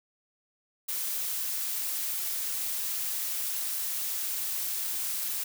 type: noise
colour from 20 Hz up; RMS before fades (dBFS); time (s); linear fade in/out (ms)
blue; -32; 0.88-5.44; 10
effects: none